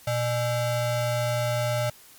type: ring-modulated tone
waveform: square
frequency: 361.8 Hz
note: F#4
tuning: 39 cents flat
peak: -21 dBFS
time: 0.07-1.9 s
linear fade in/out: 5 ms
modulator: 242 Hz
effects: white hiss -51 dBFS RMS until 2.18 s + MP3 96 kbps